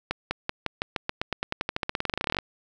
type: accelerating click train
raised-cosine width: 0.3 ms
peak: -10 dBFS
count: 30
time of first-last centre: 0.11-2.387 s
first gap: 200 ms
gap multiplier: 0.92
effects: none